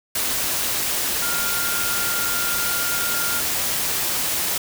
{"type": "tone in noise", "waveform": "sine", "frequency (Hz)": 1404, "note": "F6", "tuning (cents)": 9, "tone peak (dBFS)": -27, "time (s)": [1.22, 3.4], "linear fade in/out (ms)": 5, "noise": "white", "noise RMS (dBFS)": -23, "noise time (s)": [0.15, 4.58], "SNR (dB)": -7, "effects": []}